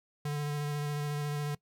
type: tone with vibrato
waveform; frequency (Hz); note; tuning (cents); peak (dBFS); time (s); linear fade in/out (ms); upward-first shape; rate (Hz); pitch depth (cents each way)
square; 146.83; D3; 0; -32; 0.25-1.55; 5; square; 14; 12
effects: noise-tail reverb RT60 0.1 s tail -21 dB re dry